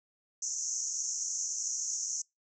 pink band-pass noise, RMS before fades -35 dBFS, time 0.42-2.22 s, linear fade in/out 5 ms, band 5800 to 7000 Hz, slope 96 dB/octave, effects noise-tail reverb RT60 0.2 s tail -26 dB re dry

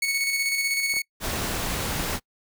sawtooth tone with tremolo, 2215 Hz, C#7, 2 cents flat, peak -18 dBFS, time 0.02-1.02 s, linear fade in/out 5 ms, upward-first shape square, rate 16 Hz, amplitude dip 35%
clicks, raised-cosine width 1 ms, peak -27 dBFS, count 2, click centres 0.939 / 0.967 s
pink noise, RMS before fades -28 dBFS, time 1.2-2.2 s, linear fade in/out 50 ms
effects noise-tail reverb RT60 0.1 s tail -26 dB re dry

